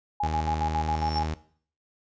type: tone with tremolo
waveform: sine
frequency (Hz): 830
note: G#5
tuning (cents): -1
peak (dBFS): -24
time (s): 0.2-1.26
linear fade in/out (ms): 5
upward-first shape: square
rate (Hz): 7.3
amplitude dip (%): 70
type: tone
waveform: sawtooth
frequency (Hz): 78.2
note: D#2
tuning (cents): +9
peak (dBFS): -24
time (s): 0.23-1.34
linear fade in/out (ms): 5
type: tone with exponential growth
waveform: sine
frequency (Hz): 5420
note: E8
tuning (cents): +47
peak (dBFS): -29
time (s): 0.84-1.19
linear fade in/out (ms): 5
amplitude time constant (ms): 74
effects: noise-tail reverb RT60 0.5 s tail -17 dB re dry + resampled to 16000 Hz